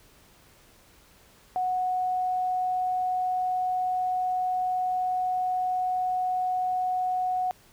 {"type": "tone", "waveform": "sine", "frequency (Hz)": 736, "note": "F#5", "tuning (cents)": -9, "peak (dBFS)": -24, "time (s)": [1.56, 7.51], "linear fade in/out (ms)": 0, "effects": ["pink hiss -57 dBFS RMS until 7.72 s"]}